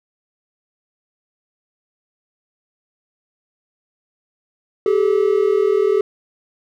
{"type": "tone pair together", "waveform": "triangle", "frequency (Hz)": [389.3, 429.6], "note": ["G4", "A4"], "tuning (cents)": [-12, -41], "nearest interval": "major second", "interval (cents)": 171, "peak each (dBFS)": -14, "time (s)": [4.86, 6.01], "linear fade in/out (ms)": 2, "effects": []}